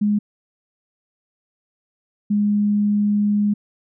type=tone pair in turn; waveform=sine; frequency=207.7 / 206.7 Hz; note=G#3 / G#3; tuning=0 / -8 cents; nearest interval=unison; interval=8 cents; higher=first; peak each=-15 / -15 dBFS; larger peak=neither; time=0.01-0.19 / 2.3-3.54 s; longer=second; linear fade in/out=10 ms; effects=none